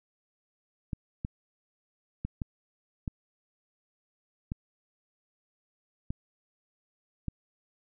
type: clicks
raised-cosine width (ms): 5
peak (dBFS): -20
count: 8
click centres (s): 0.932 / 1.249 / 2.25 / 2.418 / 3.078 / 4.519 / 6.105 / 7.283
effects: none